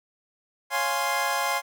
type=chord; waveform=25% pulse; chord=Db major seventh; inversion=none; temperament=equal; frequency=554.4 / 698.5 / 830.6 / 1046.5 Hz; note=Db5 / F5 / Ab5 / C6; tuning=0 / 0 / 0 / 0 cents; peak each=-29 / -27 / -25 / -24 dBFS; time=0.7-1.62 s; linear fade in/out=50 ms; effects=none